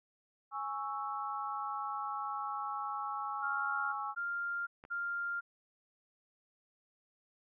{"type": "chord", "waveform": "sine", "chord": "C# minor", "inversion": "second", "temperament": "equal", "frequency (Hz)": [830.6, 1108.7, 1318.5], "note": ["G#5", "C#6", "E6"], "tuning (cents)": [0, 0, 0], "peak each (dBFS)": -40, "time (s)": [0.51, 4.15], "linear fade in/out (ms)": 50}
{"type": "tone bursts", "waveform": "sine", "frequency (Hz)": 1396.9, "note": "F6", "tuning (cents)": 0, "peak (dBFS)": -34, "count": 3, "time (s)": [3.42, 5.41], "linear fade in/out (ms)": 20, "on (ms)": 510, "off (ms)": 230}
{"type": "clicks", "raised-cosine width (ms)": 0.5, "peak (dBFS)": -37, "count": 2, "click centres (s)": [4.839, 4.851]}
{"effects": []}